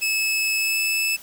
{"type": "tone with pitch glide", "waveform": "sawtooth", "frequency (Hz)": [2598, 2618], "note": ["E7", "E7"], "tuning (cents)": [-26, -13], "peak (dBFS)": -17, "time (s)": [0.01, 1.17], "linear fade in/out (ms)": 20, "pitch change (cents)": 13, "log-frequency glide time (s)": [0.58, 0.8], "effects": ["white hiss -44 dBFS RMS until 1.22 s"]}